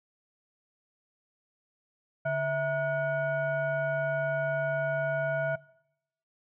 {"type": "tone with frequency modulation", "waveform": "sine", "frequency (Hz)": 654, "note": "E5", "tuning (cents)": -14, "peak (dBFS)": -26, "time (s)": [2.25, 5.56], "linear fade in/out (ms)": 10, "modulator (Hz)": 798, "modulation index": 0.93, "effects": ["noise-tail reverb RT60 0.8 s tail -21 dB re dry"]}